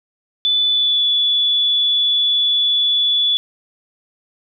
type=tone with pitch glide; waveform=sine; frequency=3487 to 3437 Hz; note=A7 to A7; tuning=-16 to -41 cents; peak=-13 dBFS; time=0.45-3.37 s; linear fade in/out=0 ms; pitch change=-25 cents; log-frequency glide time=0.7-1.05 s; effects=none